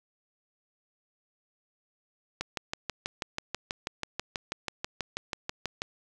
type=click train; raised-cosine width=0.2 ms; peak=-14 dBFS; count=22; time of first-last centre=2.41-5.819 s; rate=6.16 Hz; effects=none